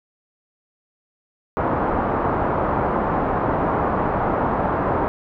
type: low-pass noise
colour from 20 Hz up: white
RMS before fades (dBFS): -21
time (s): 1.57-5.08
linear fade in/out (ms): 0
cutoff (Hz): 1100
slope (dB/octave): 24
effects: none